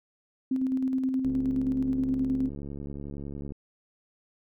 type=tone with tremolo; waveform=sine; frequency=261.6 Hz; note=C4; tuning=in tune; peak=-23 dBFS; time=0.51-2.49 s; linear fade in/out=5 ms; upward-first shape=square; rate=9.5 Hz; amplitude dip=35%
type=click train; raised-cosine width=3 ms; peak=-26 dBFS; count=162; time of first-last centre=1.25-3.521 s; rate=70.9 Hz
effects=none